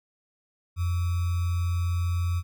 sine tone with sample-and-hold, 87.31 Hz, F2, in tune, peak -23 dBFS, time 0.76-2.43 s, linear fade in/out 50 ms, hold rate 1225 Hz, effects none

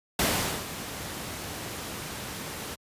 pink noise with ADSR envelope, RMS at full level -23 dBFS, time 0.19-2.76 s, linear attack 3 ms, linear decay 440 ms, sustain -13 dB, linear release 24 ms, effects high-pass 80 Hz 12 dB/octave + resampled to 32000 Hz

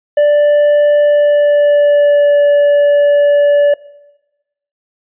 triangle tone with pitch glide, 587.3 to 578.2 Hz, D5 to D5, 0 to -27 cents, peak -4 dBFS, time 0.17-3.74 s, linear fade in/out 5 ms, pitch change -27 cents, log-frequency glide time 1.01-2.42 s, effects noise-tail reverb RT60 1.0 s tail -20 dB re dry + resampled to 8000 Hz

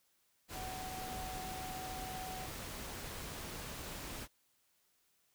sine tone in noise, 748 Hz, F#5, 19 cents sharp, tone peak -44 dBFS, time 0.52-2.48 s, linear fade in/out 50 ms, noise pink, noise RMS -45 dBFS, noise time 0.48-4.28 s, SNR -2 dB, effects white hiss -75 dBFS RMS until 5.34 s

